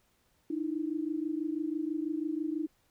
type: tone pair together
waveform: sine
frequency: 301.7 / 327.8 Hz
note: D4 / E4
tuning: +47 / -10 cents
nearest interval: minor second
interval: 143 cents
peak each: -33 / -34 dBFS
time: 0.5-2.67 s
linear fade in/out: 5 ms
effects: pink hiss -71 dBFS RMS until 2.9 s